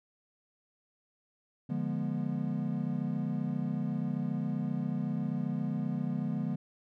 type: chord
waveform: triangle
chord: D diminished seventh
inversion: none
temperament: equal with one note detuned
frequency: 146.83 / 174.61 / 207.7 / 242.4 Hz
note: D3 / F3 / Ab3 / Cb4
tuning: 0 / 0 / 0 / -32 cents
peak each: -34 dBFS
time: 1.69-6.56 s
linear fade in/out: 10 ms
effects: none